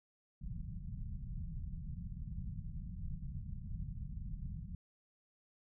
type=low-pass noise; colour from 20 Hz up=pink; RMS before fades=-43 dBFS; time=0.41-4.75 s; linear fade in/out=2 ms; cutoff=190 Hz; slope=48 dB/octave; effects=none